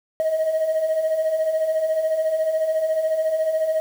sine beating tone pair, 622.3 / 636.3 Hz, D#5 / D#5, 0 / +39 cents, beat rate 14 Hz, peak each -25 / -18 dBFS, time 0.2-3.8 s, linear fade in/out 0 ms, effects tanh soft clip ceiling -15 dBFS + 7-bit

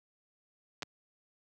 clicks, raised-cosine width 0.2 ms, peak -20 dBFS, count 2, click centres 0.823 / 0.83 s, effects high-pass 150 Hz 12 dB/octave

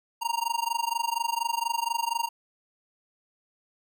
square tone with amplitude modulation, 932.3 Hz, A#5, in tune, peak -23 dBFS, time 0.21-2.29 s, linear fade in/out 20 ms, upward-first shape sine, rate 24.2 Hz, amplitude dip 95%, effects none

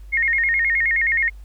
sine tone with vibrato, 1993 Hz, B6, 15 cents sharp, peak -16 dBFS, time 0.12-1.3 s, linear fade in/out 20 ms, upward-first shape square, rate 9.5 Hz, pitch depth 130 cents each way, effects added 50 Hz sine -36 dBFS peak until 1.44 s + pink hiss -59 dBFS RMS until 1.44 s

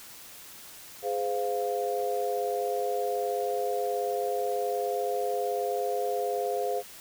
sine chord, F minor, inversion first, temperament equal with one note detuned, 415.3 / 514 / 698.5 Hz, Ab4 / C5 / F5, 0 / -31 / 0 cents, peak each -31 dBFS, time 1.02-6.83 s, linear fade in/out 50 ms, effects white hiss -47 dBFS RMS until 7 s

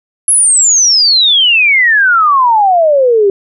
sine exponential sweep, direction down, 11000 to 386.2 Hz, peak -5 dBFS, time 0.28-3.3 s, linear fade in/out 2 ms, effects none

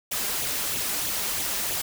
white noise with flanger, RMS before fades -28 dBFS, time 0.11-1.82 s, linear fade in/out 10 ms, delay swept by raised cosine 0.28 to 5.08 ms, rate 3.1 Hz, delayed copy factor +0.6, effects none

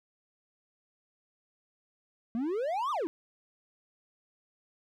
triangle exponential two-way sweep, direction up then down, 220 to 1244.5 to 292.7 Hz, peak -27 dBFS, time 2.35-3.07 s, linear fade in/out 0 ms, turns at 2.91 s, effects none

